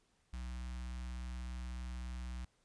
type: tone with notch filter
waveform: square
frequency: 61.74 Hz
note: B1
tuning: in tune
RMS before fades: -43 dBFS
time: 0.33-2.45 s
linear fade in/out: 5 ms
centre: 450 Hz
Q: 0.53
effects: pink hiss -75 dBFS RMS until 2.64 s + resampled to 22050 Hz